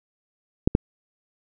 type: clicks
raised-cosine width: 3 ms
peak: -3 dBFS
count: 2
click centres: 0.675 / 0.751 s
effects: none